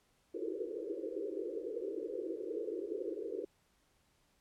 pink band-pass noise, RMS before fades -40 dBFS, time 0.34-3.45 s, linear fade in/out 5 ms, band 320 to 510 Hz, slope 96 dB/octave, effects pink hiss -73 dBFS RMS until 4.4 s + low-pass 12000 Hz 12 dB/octave

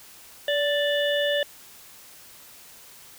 harmonic tone with a mistuned harmonic, 587.3 Hz, D5, in tune, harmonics 1 / 3 / 5 / 6, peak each -23 / -28 / -30 / -31 dBFS, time 0.48-1.43 s, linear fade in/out 2 ms, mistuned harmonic 1, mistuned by -27 cents, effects white hiss -48 dBFS RMS until 3.18 s

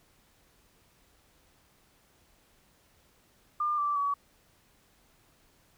sine tone with pitch steps, 1200 / 1167.2 / 1135.3 Hz, D6 / D6 / C#6, +37 / -11 / +41 cents, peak -26 dBFS, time 3.6-4.14 s, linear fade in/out 5 ms, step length 180 ms, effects pink hiss -65 dBFS RMS until 5.77 s

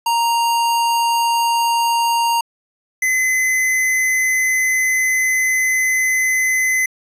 square tone pair in turn, 932.3 / 2036 Hz, A#5 / C7, 0 / -48 cents, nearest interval octave + major second, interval 1352 cents, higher second, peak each -15 dBFS, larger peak neither, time 0.06-2.41 / 3.02-6.86 s, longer second, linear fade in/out 5 ms, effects resampled to 32000 Hz

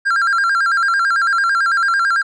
triangle tone with vibrato, 1480 Hz, F#6, in tune, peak -11 dBFS, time 0.05-2.23 s, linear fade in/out 20 ms, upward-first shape square, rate 9 Hz, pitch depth 140 cents each way, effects resampled to 22050 Hz

